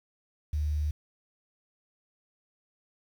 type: tone with quantisation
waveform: sine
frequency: 75 Hz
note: D2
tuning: 37 cents sharp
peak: -26 dBFS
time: 0.53-0.91 s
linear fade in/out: 5 ms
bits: 9
effects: none